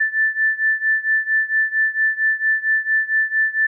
sine beating tone pair, 1760 / 1764.4 Hz, A6 / A6, 0 / +4 cents, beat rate 4.4 Hz, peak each -18 / -20 dBFS, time 0-3.67 s, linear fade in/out 10 ms, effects none

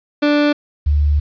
30% pulse / sine tone pair in turn, 293.7 / 73.42 Hz, D4 / D2, 0 / 0 cents, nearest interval 2 octaves, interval 2400 cents, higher first, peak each -9 / -11 dBFS, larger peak first, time 0.22-0.53 / 0.86-1.2 s, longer second, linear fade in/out 10 ms, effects resampled to 11025 Hz + 8-bit

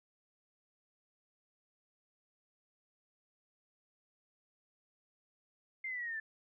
sine exponential sweep, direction down, 2118 to 1744 Hz, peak -37 dBFS, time 5.84-6.2 s, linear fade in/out 5 ms, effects none

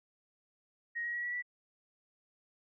sine tone with pitch steps, 1879 / 1898.6 / 1918.5 / 1938.5 / 1958.8 Hz, A#6 / A#6 / A#6 / B6 / B6, +13 / +31 / +49 / -33 / -15 cents, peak -34 dBFS, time 0.95-1.425 s, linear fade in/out 20 ms, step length 95 ms, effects none

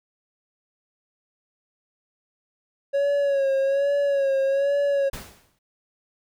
triangle tone with vibrato, 554.4 Hz, C#5, in tune, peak -17 dBFS, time 2.93-5.1 s, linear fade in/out 20 ms, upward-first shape sine, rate 1.2 Hz, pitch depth 48 cents each way
pink noise with exponential decay, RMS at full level -33 dBFS, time 5.13-5.59 s, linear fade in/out 5 ms, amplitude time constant 99 ms
effects none

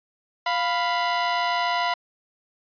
sawtooth tone pair together, 698.5 / 991.3 Hz, F5 / B5, 0 / +6 cents, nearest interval tritone, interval 606 cents, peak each -21 / -20 dBFS, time 0.46-1.94 s, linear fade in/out 5 ms, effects resampled to 11025 Hz

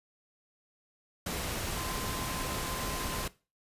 sine tone in noise, 1036 Hz, C6, 17 cents flat, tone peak -42 dBFS, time 1.76-3.26 s, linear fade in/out 5 ms, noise pink, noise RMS -35 dBFS, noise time 1.26-3.28 s, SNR -10 dB, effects noise-tail reverb RT60 0.3 s tail -19 dB re dry + resampled to 32000 Hz

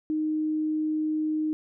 sine tone, 309.5 Hz, D#4, 9 cents flat, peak -24 dBFS, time 0.1-1.53 s, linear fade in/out 0 ms, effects none

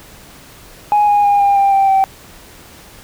sine tone with pitch steps, 832 / 822 / 812.1 / 802.3 / 792.6 / 783 / 773.6 Hz, G#5 / G#5 / G#5 / G5 / G5 / G5 / G5, +3 / -18 / -39 / +40 / +19 / -2 / -23 cents, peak -7 dBFS, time 0.92-2.04 s, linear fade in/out 0 ms, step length 160 ms, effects tanh soft clip ceiling -6 dBFS + pink hiss -40 dBFS RMS until 3.03 s

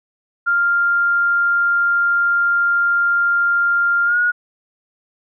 sine tone with pitch glide, 1396.9 to 1446.2 Hz, F6 to F#6, 0 to -40 cents, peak -13 dBFS, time 0.46-4.32 s, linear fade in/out 20 ms, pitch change +60 cents, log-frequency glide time 4.05-4.18 s, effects none

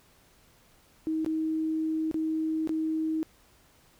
sine tone with dropouts, 316.8 Hz, D#4, 31 cents sharp, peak -26 dBFS, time 1.07-3.23 s, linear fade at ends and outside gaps 0 ms, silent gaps 1.247-1.262 / 2.113-2.143 / 2.674-2.693 s, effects pink hiss -61 dBFS RMS until 3.99 s

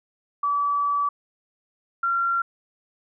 sine tone pair in turn, 1150 / 1373.8 Hz, D6 / F6, -37 / -29 cents, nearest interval minor third, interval 308 cents, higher second, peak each -20 dBFS, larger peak neither, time 0.43-1.09 / 2.03-2.42 s, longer first, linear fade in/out 5 ms, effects none

